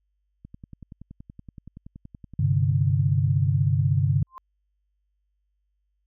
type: click train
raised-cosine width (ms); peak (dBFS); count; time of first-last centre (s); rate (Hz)
5; -29; 33; 0.45-3.469; 10.6
type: chord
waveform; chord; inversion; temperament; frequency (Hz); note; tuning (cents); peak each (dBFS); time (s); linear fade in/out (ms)
sine; G suspended fourth; none; just; 98 / 130.67 / 147; G2 / C3 / D3; 0 / -2 / +2; -23; 2.39-4.23; 5
type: tone with exponential growth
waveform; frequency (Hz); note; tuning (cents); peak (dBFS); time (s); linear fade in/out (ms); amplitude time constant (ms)
sine; 1046.5; C6; 0; -33; 4.27-4.38; 0; 23
effects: added 50 Hz sine -70 dBFS peak until 6.06 s